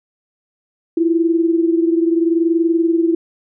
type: tone pair together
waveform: sine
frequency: 330.2 / 350.9 Hz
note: E4 / F4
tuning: +3 / +8 cents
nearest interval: minor second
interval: 105 cents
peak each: -13 / -19 dBFS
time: 0.97-3.15 s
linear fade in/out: 5 ms
effects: none